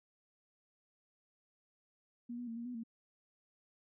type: tone with pitch steps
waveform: sine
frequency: 238.9 / 243.7 / 228.7 / 235.1 / 247.3 / 228.7 Hz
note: A#3 / B3 / A#3 / A#3 / B3 / A#3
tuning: +43 / -23 / -33 / +15 / +3 / -33 cents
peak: -40 dBFS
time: 2.29-2.836 s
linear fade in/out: 10 ms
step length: 91 ms
effects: none